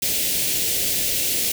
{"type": "band-stop noise", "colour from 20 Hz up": "white", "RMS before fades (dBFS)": -22, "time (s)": [0.02, 1.52], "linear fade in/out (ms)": 5, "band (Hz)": [580, 2200], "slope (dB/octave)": 24, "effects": []}